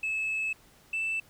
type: tone pair in turn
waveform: sine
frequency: 2600 / 2649 Hz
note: E7 / E7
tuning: -24 / +8 cents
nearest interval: unison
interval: 32 cents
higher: second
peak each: -26 dBFS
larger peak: neither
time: 0.03-0.53 / 0.93-1.2 s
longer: first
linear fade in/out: 5 ms
effects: tanh soft clip ceiling -26 dBFS + pink hiss -59 dBFS RMS until 1.29 s